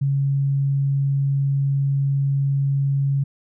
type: tone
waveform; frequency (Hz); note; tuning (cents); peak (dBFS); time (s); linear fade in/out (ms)
sine; 138.59; C#3; 0; -17; 0.01-3.24; 10
effects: none